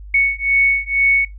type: beating tone pair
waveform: sine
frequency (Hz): 2217 / 2219.1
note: C#7 / C#7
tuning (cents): 0 / +1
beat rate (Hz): 2.1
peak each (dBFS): -16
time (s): 0.14-1.25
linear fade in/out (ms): 5
effects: noise-tail reverb RT60 0.2 s tail -23 dB re dry + added 50 Hz sine -32 dBFS peak until 1.38 s